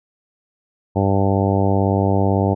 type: harmonic tone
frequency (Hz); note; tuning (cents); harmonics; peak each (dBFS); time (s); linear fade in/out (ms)
98; G2; 0; 1 / 2 / 3 / 4 / 5 / 6 / 7 / 8 / 9; -18 / -21 / -23 / -24 / -25 / -26 / -26 / -27 / -28; 0.95-2.55; 20
effects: none

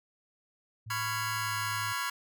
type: tone with pitch glide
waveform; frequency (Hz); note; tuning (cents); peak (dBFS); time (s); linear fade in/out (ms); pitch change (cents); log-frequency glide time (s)
sine; 110 to 106.31; A2 to G#2; 0 to +41; -40; 0.86-1.93; 10; -59; 1.39-1.51
type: chord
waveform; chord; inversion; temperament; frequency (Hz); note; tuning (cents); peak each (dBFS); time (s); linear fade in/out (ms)
sawtooth; C# dominant seventh; third; just; 997.9 / 1108.7 / 1385.9 / 1663.1; B5 / C#6 / E#6 / G#6; +18 / 0 / -14 / +2; -33; 0.9-2.1; 5
effects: none

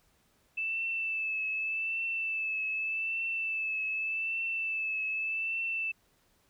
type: tone with vibrato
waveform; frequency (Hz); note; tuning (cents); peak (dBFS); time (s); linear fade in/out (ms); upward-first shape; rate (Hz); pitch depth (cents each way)
sine; 2637; E7; 0; -30; 0.57-5.92; 10; triangle; 0.84; 37
effects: pink hiss -69 dBFS RMS until 6.49 s

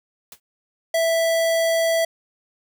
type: noise with exponential decay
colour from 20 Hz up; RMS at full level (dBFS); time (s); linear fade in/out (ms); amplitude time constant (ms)
white; -35; 0.32-0.4; 2; 17
type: tone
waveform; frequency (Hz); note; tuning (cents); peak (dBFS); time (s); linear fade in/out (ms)
square; 659.3; E5; 0; -18; 0.94-2.05; 5
effects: none

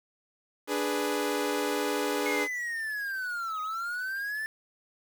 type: chord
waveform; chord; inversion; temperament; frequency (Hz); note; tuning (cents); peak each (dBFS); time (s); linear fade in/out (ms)
sawtooth; G# diminished; second; equal; 293.7 / 415.3 / 493.9; D4 / G#4 / B4; 0 / 0 / 0; -28 / -27 / -29; 0.67-2.48; 50
type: linear two-way sweep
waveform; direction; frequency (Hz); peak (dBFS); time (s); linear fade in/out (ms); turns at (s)
triangle; down then up; 2172 to 1244.5 to 1774; -29; 2.26-4.46; 0; 3.61
effects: 8-bit

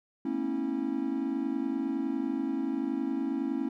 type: tone cluster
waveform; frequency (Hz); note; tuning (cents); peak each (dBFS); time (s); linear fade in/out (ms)
triangle; 223.6 / 244.1 / 273.8 / 325.5; A3 / B3 / C#4 / E4; +28 / -20 / -21 / -22; -36 / -35 / -29 / -32; 0.25-3.69; 5
effects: none

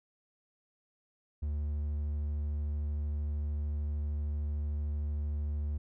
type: tone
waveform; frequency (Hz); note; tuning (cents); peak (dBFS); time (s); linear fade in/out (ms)
triangle; 73.9; D2; +11; -29; 1.42-5.78; 10
effects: none

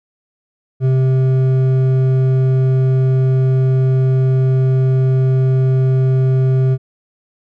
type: tone with hard clipping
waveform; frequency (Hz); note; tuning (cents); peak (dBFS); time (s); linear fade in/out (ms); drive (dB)
triangle; 130.81; C3; 0; -12; 0.8-6.78; 50; 11
effects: none

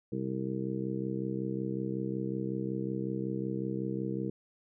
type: harmonic tone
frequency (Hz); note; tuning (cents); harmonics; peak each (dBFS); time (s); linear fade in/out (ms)
65.41; C2; 0; 2 / 3 / 4 / 5 / 6 / 7; -38 / -36 / -45 / -37 / -41 / -40; 0.12-4.3; 5
effects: none

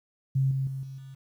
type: tone with level steps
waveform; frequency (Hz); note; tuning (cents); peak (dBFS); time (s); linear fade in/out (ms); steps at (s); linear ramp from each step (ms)
sine; 134.3; C3; +46; -21 / -25 / -31 / -37 / -41; 0.35-1.15; 10; 0.51 / 0.67 / 0.83 / 0.98; 2
effects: 10-bit

